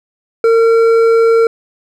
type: tone with hard clipping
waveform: sine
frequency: 456.2 Hz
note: A#4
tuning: 37 cents flat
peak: -8 dBFS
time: 0.44-1.47 s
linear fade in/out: 2 ms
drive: 7 dB
effects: none